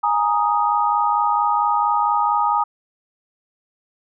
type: chord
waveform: sine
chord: Ab suspended second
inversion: none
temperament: equal with one note detuned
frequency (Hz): 830.6 / 935 / 1244.5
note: Ab5 / Bb5 / Eb6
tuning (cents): 0 / +5 / 0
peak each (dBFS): -20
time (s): 0.03-2.64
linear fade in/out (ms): 10
effects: none